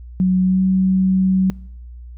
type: tone with pitch glide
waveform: sine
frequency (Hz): 185 to 188.23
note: F#3 to F#3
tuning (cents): 0 to +30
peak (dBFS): -12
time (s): 0.2-1.5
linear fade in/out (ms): 0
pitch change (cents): +30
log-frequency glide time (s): 0.43-0.62
effects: noise-tail reverb RT60 0.8 s tail -25 dB re dry + added 60 Hz sine -33 dBFS peak until 2.17 s